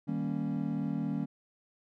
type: chord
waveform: triangle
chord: Eb dominant seventh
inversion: none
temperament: equal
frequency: 155.56 / 196 / 233.1 / 277.2 Hz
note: Eb3 / G3 / Bb3 / Db4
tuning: 0 / 0 / 0 / 0 cents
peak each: -34 dBFS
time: 0.07-1.26 s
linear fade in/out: 20 ms
effects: none